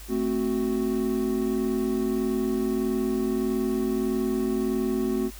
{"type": "chord", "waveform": "triangle", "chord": "F# diminished", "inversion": "first", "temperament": "equal", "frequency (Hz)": [220, 261.6, 370], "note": ["A3", "C4", "F#4"], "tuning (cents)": [0, 0, 0], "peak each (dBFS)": [-26, -26, -25], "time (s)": [0.08, 5.31], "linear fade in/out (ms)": 50, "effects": ["added 51 Hz sine -41 dBFS peak until 5.39 s", "white hiss -46 dBFS RMS until 5.39 s"]}